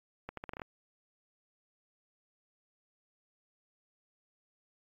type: accelerating click train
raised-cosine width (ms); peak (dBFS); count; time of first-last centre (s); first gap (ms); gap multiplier
0.5; -25; 8; 0.29-0.618; 83; 0.8
effects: AAC 32 kbps